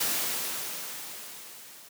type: noise with level ramp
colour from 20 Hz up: white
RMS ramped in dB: -27 to -50 dBFS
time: 0-1.89 s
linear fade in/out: 10 ms
effects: high-pass 150 Hz 12 dB/octave